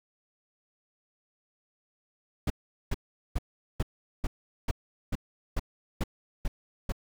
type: noise bursts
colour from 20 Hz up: brown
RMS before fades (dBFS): -27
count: 11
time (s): 2.47-6.922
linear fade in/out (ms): 5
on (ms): 32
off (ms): 410
effects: none